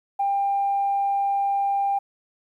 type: tone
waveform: sine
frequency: 796 Hz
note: G5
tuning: 26 cents sharp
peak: -19 dBFS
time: 0.19-1.99 s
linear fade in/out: 10 ms
effects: tanh soft clip ceiling -15 dBFS + 10-bit